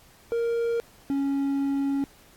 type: tone pair in turn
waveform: triangle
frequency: 466.2 / 277.2 Hz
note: A#4 / C#4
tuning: 0 / 0 cents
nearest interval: major sixth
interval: 900 cents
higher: first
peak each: -21 dBFS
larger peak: neither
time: 0.32-0.8 / 1.1-2.04 s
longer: second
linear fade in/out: 0 ms
effects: pink hiss -55 dBFS RMS until 2.36 s + AAC 64 kbps